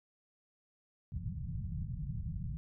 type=low-pass noise; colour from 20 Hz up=white; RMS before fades=-39 dBFS; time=1.12-2.57 s; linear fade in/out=0 ms; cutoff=170 Hz; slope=48 dB/octave; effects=none